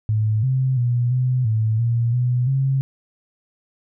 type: tone with pitch steps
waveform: sine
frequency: 108.2 / 130.8 / 121.2 / 127 / 110.1 / 117.3 / 123.7 / 134.7 Hz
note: A2 / C3 / B2 / B2 / A2 / A#2 / B2 / C#3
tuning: -29 / 0 / -32 / +49 / +2 / +11 / +3 / -49 cents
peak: -16 dBFS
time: 0.09-2.81 s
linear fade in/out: 0 ms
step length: 340 ms
effects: none